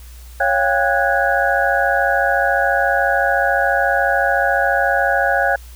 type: tone cluster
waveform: sine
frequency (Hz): 554 / 699 / 793 / 1471 / 1656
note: C#5 / F5 / G5 / F#6 / G#6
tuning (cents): -1 / +1 / +20 / -11 / -5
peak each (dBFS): -20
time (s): 0.4-5.56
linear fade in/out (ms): 5
effects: added 60 Hz sine -35 dBFS peak until 5.75 s + white hiss -46 dBFS RMS until 5.75 s